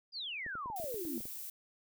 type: exponential sweep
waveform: sine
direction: down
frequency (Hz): 4978 to 203.5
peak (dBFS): -38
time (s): 0.12-1.22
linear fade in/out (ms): 50
type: clicks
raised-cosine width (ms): 2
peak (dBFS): -36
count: 10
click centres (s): 0.464 / 0.554 / 0.659 / 0.701 / 0.799 / 0.842 / 0.943 / 1.052 / 1.206 / 1.255
type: tone with exponential growth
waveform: sine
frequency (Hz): 336.1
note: E4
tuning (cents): +34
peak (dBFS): -37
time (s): 0.73-1.18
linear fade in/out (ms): 1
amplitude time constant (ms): 96
type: noise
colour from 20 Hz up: violet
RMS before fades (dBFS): -44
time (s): 0.76-1.5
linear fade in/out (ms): 2
effects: none